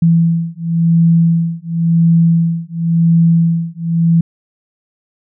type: beating tone pair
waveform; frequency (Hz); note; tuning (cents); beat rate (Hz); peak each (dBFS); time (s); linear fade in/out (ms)
sine; 166.3 / 167.24; E3 / E3; +16 / +25; 0.94; -12; 0.02-4.21; 5
effects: none